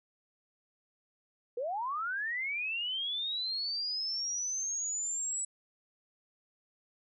sine linear sweep, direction up, 455.6 to 7902 Hz, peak -32 dBFS, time 1.57-5.45 s, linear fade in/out 5 ms, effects none

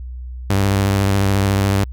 sawtooth tone with vibrato, 98.6 Hz, G2, 11 cents sharp, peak -10 dBFS, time 0.5-1.84 s, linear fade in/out 0 ms, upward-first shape sine, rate 14 Hz, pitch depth 33 cents each way, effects added 62 Hz sine -27 dBFS peak until 1.92 s

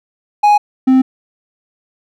triangle tone pair in turn, 830.6 / 260.8 Hz, G#5 / C4, 0 / -5 cents, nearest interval octave + minor sixth, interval 2005 cents, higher first, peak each -4 dBFS, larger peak neither, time 0.43-0.58 / 0.87-1.02 s, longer neither, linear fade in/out 10 ms, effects none

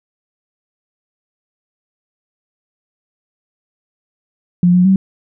sine tone with pitch steps, 176.8 / 180.2 / 191.4 Hz, F3 / F#3 / G3, +22 / -45 / -41 cents, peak -7 dBFS, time 4.63-4.96 s, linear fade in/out 2 ms, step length 110 ms, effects none

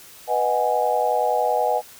sine chord, G# minor seventh, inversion first, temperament equal, 493.9 / 622.3 / 740 / 830.6 Hz, B4 / D#5 / F#5 / G#5, 0 / 0 / 0 / 0 cents, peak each -24 / -24 / -23 / -23 dBFS, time 0.27-1.82 s, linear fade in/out 50 ms, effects white hiss -45 dBFS RMS until 1.99 s

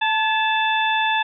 harmonic tone with a mistuned harmonic, 880 Hz, A5, in tune, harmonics 1 / 2 / 3 / 4, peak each -20 / -23 / -25 / -26 dBFS, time 0.01-1.23 s, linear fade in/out 10 ms, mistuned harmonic 2, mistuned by -44 cents, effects none

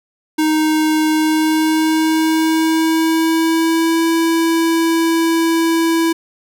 square tone with pitch glide, 311.3 to 329.8 Hz, D#4 to E4, +1 to +1 cents, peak -13 dBFS, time 0.38-6.13 s, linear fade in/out 10 ms, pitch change +100 cents, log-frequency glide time 1.11-4.07 s, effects none

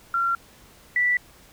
sine tone pair in turn, 1372 / 1965.7 Hz, F6 / B6, -31 / -9 cents, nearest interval tritone, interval 622 cents, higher second, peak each -20 / -18 dBFS, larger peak second, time 0.14-0.35 / 0.96-1.17 s, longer neither, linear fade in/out 2 ms, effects pink hiss -52 dBFS RMS until 1.52 s

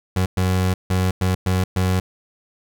30% pulse tone bursts at uneven times, 92.6 Hz, F#2, 2 cents sharp, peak -14 dBFS, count 6, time 0.16-0.26 / 0.37-0.74 / 0.9-1.11 / 1.21-1.35 / 1.46-1.64 / 1.76-2 s, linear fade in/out 5 ms, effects none

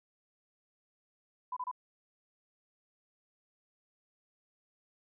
sine tone bursts, 1000 Hz, B5, 21 cents sharp, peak -34 dBFS, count 3, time 1.52-1.714 s, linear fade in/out 5 ms, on 46 ms, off 28 ms, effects none

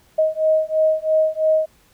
sine beating tone pair, 627 / 630 Hz, D#5 / D#5, +13 / +21 cents, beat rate 3 Hz, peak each -18 dBFS, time 0.18-1.66 s, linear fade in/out 10 ms, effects pink hiss -56 dBFS RMS until 1.93 s

